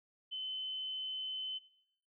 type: tone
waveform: sine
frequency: 3047 Hz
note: G7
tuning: 50 cents flat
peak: -38 dBFS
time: 0.31-1.59 s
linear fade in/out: 20 ms
effects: noise-tail reverb RT60 0.7 s tail -17 dB re dry